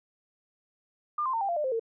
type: tone with pitch steps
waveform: sine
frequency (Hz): 1200 / 1044.7 / 909.4 / 791.7 / 689.2 / 600 / 522.3 / 454.7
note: D6 / C6 / A#5 / G5 / F5 / D5 / C5 / A#4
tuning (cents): +37 / -3 / -43 / +17 / -23 / +37 / -3 / -43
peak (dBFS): -26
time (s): 1.18-1.796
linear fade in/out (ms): 5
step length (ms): 77
effects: none